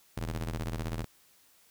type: ring-modulated tone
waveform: sawtooth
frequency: 80.7 Hz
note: E2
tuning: 36 cents flat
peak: -26 dBFS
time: 0.17-1.05 s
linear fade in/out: 5 ms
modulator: 32.5 Hz
effects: white hiss -63 dBFS RMS until 1.7 s